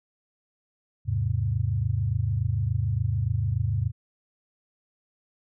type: chord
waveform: sine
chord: E augmented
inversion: none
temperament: equal with one note detuned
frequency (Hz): 80.39 / 103.83 / 130.81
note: E2 / G#2 / B#2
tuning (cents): -43 / 0 / 0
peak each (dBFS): -30 / -25 / -28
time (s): 1.05-3.92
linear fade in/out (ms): 50
effects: none